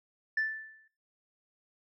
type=tone with exponential decay; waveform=sine; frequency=1760 Hz; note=A6; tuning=in tune; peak=-23 dBFS; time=0.37-0.88 s; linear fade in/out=5 ms; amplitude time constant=110 ms; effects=noise-tail reverb RT60 0.5 s tail -22 dB re dry + tanh soft clip ceiling -24 dBFS